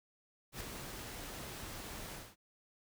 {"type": "noise with ADSR envelope", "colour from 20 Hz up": "pink", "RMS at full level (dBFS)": -41, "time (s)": [0.52, 2.36], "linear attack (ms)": 86, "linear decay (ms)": 5, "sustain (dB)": -5, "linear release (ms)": 220, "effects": []}